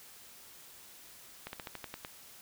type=slowing click train; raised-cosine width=0.3 ms; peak=-24 dBFS; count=8; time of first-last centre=1.47-2.049 s; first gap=61 ms; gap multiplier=1.1; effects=white hiss -54 dBFS RMS until 2.41 s